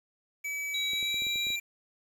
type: tone with pitch glide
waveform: square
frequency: 2289 to 2363 Hz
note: D7 to D7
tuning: -45 to +10 cents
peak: -33 dBFS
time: 0.44-1.6 s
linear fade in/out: 10 ms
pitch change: +55 cents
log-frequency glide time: 0.9-1.28 s
type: tone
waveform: sine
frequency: 3880 Hz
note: B7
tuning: 31 cents flat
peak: -30 dBFS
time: 0.74-1.56 s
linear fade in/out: 5 ms
type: clicks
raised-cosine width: 2 ms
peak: -34 dBFS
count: 8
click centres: 0.934 / 1.028 / 1.143 / 1.221 / 1.268 / 1.358 / 1.469 / 1.504 s
effects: 9-bit